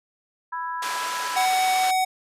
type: harmonic tone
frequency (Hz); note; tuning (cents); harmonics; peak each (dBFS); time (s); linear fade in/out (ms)
330.6; E4; +5; 3 / 4 / 5; -28 / -36 / -35; 0.52-1.46; 10
type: band-pass noise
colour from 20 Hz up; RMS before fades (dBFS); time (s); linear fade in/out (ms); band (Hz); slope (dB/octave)
pink; -32; 0.82-1.91; 5; 800 to 9100; 12
type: tone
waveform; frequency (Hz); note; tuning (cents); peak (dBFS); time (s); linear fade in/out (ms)
square; 749; F#5; +21; -20; 1.36-2.05; 10
effects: resampled to 32000 Hz